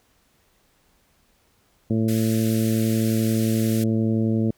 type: harmonic tone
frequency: 111.4 Hz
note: A2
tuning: 22 cents sharp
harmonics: 1 / 2 / 3 / 4 / 5 / 6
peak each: -23 / -21 / -27 / -32 / -35 / -43 dBFS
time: 1.9-4.51 s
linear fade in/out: 5 ms
type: band-pass noise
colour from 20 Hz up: white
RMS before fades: -36 dBFS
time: 2.08-3.84 s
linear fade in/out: 5 ms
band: 1400 to 16000 Hz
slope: 48 dB/octave
effects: pink hiss -63 dBFS RMS until 4.57 s